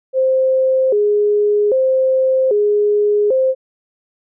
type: tone with vibrato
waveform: sine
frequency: 466.2 Hz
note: A#4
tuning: in tune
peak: -11 dBFS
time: 0.13-3.55 s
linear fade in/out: 50 ms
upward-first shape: square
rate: 0.63 Hz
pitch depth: 200 cents each way
effects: none